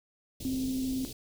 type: band-stop noise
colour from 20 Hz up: pink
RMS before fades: -41 dBFS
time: 0.4-1.13 s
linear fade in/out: 5 ms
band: 480 to 3300 Hz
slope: 24 dB/octave
type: tone with vibrato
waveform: sine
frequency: 261.1 Hz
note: C4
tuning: 3 cents flat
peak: -29 dBFS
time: 0.45-1.05 s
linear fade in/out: 0 ms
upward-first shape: triangle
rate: 18 Hz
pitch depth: 10 cents each way
effects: none